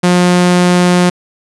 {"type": "tone", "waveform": "sawtooth", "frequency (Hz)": 178.3, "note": "F3", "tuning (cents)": 36, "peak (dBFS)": -3, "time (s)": [0.03, 1.1], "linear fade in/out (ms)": 10, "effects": ["resampled to 24000 Hz"]}